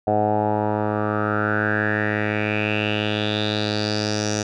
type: tone with low-pass filter sweep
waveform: 10% pulse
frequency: 105.8 Hz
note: G#2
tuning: 33 cents sharp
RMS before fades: -22 dBFS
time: 0.07-4.43 s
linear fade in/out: 5 ms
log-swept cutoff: 710 to 6100 Hz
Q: 6
effects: none